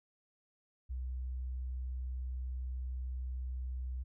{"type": "tone", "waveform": "sine", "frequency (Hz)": 63.3, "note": "B1", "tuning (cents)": 43, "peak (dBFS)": -36, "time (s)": [0.89, 4.04], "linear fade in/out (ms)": 20, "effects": []}